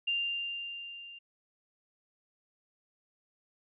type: tone with level ramp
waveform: sine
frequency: 2791 Hz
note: F7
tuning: 2 cents flat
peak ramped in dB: -27 to -46 dBFS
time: 0.07-1.19 s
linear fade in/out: 10 ms
effects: none